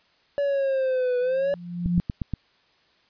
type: exponential two-way sweep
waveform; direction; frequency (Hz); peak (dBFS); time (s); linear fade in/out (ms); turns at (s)
triangle; down then up; 572 to 491.3 to 572; -19; 0.38-1.54; 0; 1.19
type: tone with exponential growth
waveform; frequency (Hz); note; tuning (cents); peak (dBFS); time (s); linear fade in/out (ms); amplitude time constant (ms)
sine; 174.61; F3; 0; -17; 1.21-2; 0; 170
type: click train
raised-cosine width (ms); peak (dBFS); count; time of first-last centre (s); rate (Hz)
5; -14; 5; 1.86-2.337; 8.39
effects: white hiss -62 dBFS RMS until 3.09 s + resampled to 11025 Hz